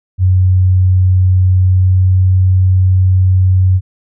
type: tone with pitch glide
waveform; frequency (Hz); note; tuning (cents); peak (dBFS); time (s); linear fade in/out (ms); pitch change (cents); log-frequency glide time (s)
sine; 92.5 to 93.09; F#2 to F#2; 0 to +11; -6; 0.18-3.81; 50; +11; 1.58-2.18
effects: none